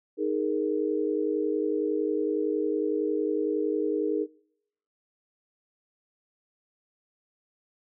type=chord; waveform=sine; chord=D# suspended fourth; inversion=none; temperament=equal; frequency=311.1 / 415.3 / 466.2 Hz; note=D#4 / G#4 / A#4; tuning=0 / 0 / 0 cents; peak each=-29 / -28 / -30 dBFS; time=0.17-4.27 s; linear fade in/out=50 ms; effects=noise-tail reverb RT60 0.8 s tail -26 dB re dry